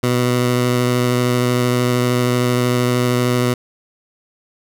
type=tone with vibrato; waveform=15% pulse; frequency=123.47 Hz; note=B2; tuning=in tune; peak=-8 dBFS; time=0.03-3.54 s; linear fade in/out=5 ms; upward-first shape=sine; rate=13 Hz; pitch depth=13 cents each way; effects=none